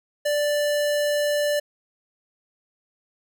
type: tone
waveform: square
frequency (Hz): 587.3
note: D5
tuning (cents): 0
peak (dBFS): -21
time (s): 0.25-1.6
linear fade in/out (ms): 10
effects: none